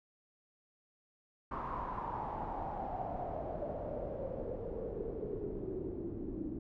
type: noise with low-pass filter sweep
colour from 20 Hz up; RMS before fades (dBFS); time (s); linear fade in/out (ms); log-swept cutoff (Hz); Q
pink; -40; 1.51-6.59; 5; 1100 to 300; 6.6
effects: none